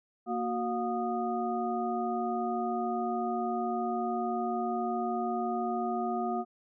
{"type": "tone cluster", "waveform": "sine", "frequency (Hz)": [233.7, 367.5, 714, 1235], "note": ["A#3", "F#4", "F5", "D#6"], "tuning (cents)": [5, -12, 38, -13], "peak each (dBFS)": [-34, -35, -32, -39], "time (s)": [0.26, 6.45], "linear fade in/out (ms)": 50, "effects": []}